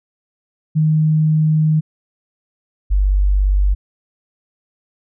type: tone pair in turn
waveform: sine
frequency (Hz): 155.56 / 48.65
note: D#3 / G1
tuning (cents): 0 / -12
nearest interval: octave + minor sixth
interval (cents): 2012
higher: first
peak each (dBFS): -11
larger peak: neither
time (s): 0.75-1.81 / 2.9-3.75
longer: first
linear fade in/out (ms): 20
effects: none